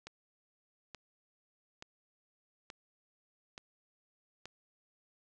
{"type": "click train", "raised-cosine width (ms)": 0.2, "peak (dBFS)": -28, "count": 6, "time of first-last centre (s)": [0.07, 4.456], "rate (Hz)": 1.14, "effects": ["resampled to 24000 Hz"]}